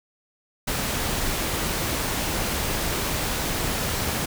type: noise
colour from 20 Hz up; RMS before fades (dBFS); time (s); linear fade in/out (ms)
pink; -26; 0.67-4.26; 10
effects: none